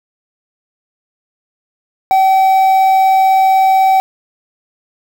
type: tone with quantisation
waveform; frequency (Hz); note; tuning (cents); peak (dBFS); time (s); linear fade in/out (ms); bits
triangle; 766; G5; -40; -5; 2.11-4; 0; 5
effects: none